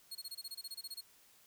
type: tone bursts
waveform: sawtooth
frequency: 4305 Hz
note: C8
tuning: 49 cents sharp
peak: -39 dBFS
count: 14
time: 0.11-1.011 s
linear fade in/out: 10 ms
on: 43 ms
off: 23 ms
effects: white hiss -65 dBFS RMS until 1.46 s